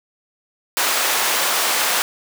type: high-pass noise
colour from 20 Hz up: pink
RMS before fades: -19 dBFS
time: 0.77-2.02 s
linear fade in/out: 0 ms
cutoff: 720 Hz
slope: 12 dB/octave
effects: none